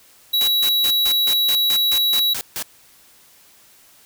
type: tone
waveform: square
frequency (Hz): 3900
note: B7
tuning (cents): -23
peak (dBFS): -16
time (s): 0.33-2.34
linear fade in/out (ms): 10
type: noise bursts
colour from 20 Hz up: white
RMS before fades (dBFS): -26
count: 11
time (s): 0.41-2.625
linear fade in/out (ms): 0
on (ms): 65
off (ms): 150
effects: white hiss -51 dBFS RMS until 4.05 s